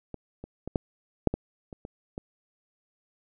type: clicks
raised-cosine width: 2 ms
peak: -23 / -26 / -21 / -11 / -6 / -15 / -27 / -25 / -21 dBFS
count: 9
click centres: 0.143 / 0.44 / 0.676 / 0.758 / 1.273 / 1.34 / 1.728 / 1.851 / 2.179 s
effects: none